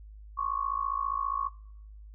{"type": "tone with amplitude modulation", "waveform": "sine", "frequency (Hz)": 1108.7, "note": "C#6", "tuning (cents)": 0, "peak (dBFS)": -24, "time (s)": [0.37, 1.49], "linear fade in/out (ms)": 20, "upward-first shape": "sine", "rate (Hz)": 54.9, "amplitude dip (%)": 90, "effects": ["noise-tail reverb RT60 0.8 s tail -23 dB re dry", "added 52 Hz sine -45 dBFS peak until 2.14 s"]}